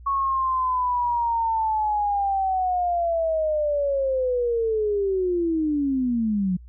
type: linear sweep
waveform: sine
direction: down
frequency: 1108.7 to 176.7 Hz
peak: -20 dBFS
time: 0.06-6.57 s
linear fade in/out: 10 ms
effects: added 60 Hz sine -41 dBFS peak until 6.68 s